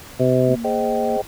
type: harmonic tone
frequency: 127.9 Hz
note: C3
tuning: 39 cents flat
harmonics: 1 / 2 / 3 / 4 / 5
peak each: -20 / -20 / -20 / -20 / -20 dBFS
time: 0.19-0.56 s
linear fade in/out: 20 ms
type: tone with vibrato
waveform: sine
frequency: 232.7 Hz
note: A#3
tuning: 3 cents flat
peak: -25 dBFS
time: 0.48-1.17 s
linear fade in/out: 5 ms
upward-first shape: sine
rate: 12 Hz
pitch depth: 16 cents each way
type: chord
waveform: sine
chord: Ab major seventh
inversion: none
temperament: equal with one note detuned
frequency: 415.3 / 523.3 / 622.3 / 772.8 Hz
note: Ab4 / C5 / Eb5 / G5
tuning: 0 / 0 / 0 / -25 cents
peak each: -24 dBFS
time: 0.64-1.22 s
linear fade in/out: 10 ms
effects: pink hiss -40 dBFS RMS until 1.27 s